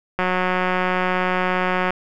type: click train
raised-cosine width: 0.5 ms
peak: -6 dBFS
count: 315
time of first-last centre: 0.19-1.906 s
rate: 183 Hz
effects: none